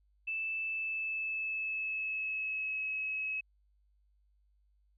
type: tone with pitch glide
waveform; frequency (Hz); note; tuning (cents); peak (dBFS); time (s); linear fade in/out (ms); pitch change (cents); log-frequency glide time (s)
sine; 2637 to 2569; E7 to E7; 0 to -45; -33; 0.27-3.41; 10; -45; 0.63-2.83
effects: added 50 Hz sine -67 dBFS peak until 4.97 s